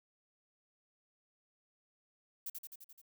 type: noise with echo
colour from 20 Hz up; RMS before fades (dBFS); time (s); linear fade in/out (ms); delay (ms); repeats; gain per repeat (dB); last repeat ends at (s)
violet; -41; 2.46-2.5; 5; 86; 6; -3; 3.016
effects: none